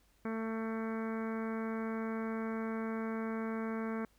harmonic tone, 223.3 Hz, A3, 26 cents sharp, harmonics 1 / 2 / 3 / 4 / 5 / 6 / 7 / 8 / 9 / 10, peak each -36 / -41 / -48 / -50 / -48 / -49 / -50 / -56 / -56 / -54 dBFS, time 0.25-4.05 s, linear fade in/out 2 ms, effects added 50 Hz sine -70 dBFS peak until 4.18 s + pink hiss -71 dBFS RMS until 4.18 s

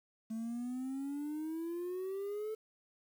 triangle exponential sweep, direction up, 220 to 440 Hz, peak -34 dBFS, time 0.3-2.55 s, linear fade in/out 10 ms, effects tanh soft clip ceiling -31 dBFS + 10-bit

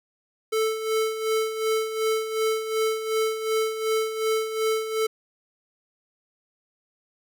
square tone with tremolo, 440 Hz, A4, in tune, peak -21 dBFS, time 0.52-5.07 s, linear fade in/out 10 ms, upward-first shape sine, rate 2.7 Hz, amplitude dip 65%, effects none

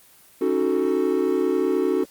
triangle chord, D# half-diminished seventh, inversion third, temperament equal, 277.2 / 311.1 / 370 / 440 Hz, C#4 / D#4 / F#4 / A4, 0 / 0 / 0 / 0 cents, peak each -24 / -25 / -20 / -23 dBFS, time 0.41-2.04 s, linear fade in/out 5 ms, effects white hiss -52 dBFS RMS until 2.1 s + Opus 24 kbps

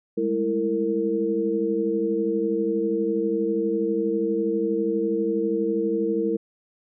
sine tone cluster, 201.4 / 213.7 / 330.2 / 457.7 Hz, G3 / G#3 / E4 / A#4, +47 / +50 / +3 / -32 cents, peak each -30 / -32 / -25 / -24 dBFS, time 0.17-6.37 s, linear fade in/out 10 ms, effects none

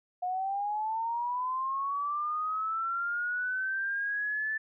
sine linear sweep, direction up, 717 to 1760 Hz, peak -29 dBFS, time 0.22-4.58 s, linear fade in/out 10 ms, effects none

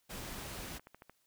pink noise, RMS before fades -44 dBFS, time 0.09-0.79 s, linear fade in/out 20 ms
click train, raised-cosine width 0.5 ms, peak -36 dBFS, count 8, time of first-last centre 0.57-1.096 s, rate 13.3 Hz
effects white hiss -75 dBFS RMS until 1.26 s

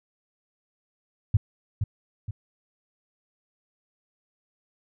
sine tone with echo, 103.5 Hz, G#2, 5 cents flat, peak -14 dBFS, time 1.34-1.37 s, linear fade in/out 5 ms, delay 470 ms, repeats 2, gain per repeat -7 dB, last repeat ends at 2.31 s, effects none

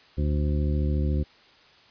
harmonic tone, 73.9 Hz, D2, 11 cents sharp, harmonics 1 / 2 / 3 / 4 / 5 / 7, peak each -23 / -29 / -33 / -35 / -37 / -40 dBFS, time 0.17-1.24 s, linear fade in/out 20 ms, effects white hiss -55 dBFS RMS until 1.9 s + resampled to 11025 Hz

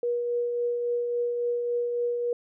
sine tone with tremolo, 480 Hz, B4, 49 cents flat, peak -23 dBFS, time 0.03-2.33 s, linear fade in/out 2 ms, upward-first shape triangle, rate 3.6 Hz, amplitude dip 35%, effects none

